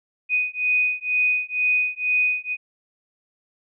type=beating tone pair; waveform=sine; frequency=2489 / 2491.1 Hz; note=D#7 / D#7; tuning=0 / +1 cents; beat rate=2.1 Hz; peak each=-22 dBFS; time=0.29-2.57 s; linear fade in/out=50 ms; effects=none